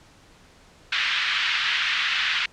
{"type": "band-pass noise", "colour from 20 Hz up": "white", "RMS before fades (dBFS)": -24, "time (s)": [0.92, 2.46], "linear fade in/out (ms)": 5, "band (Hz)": [1400, 3400], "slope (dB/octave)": 24, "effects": ["pink hiss -53 dBFS RMS until 2.52 s", "low-pass 7000 Hz 12 dB/octave"]}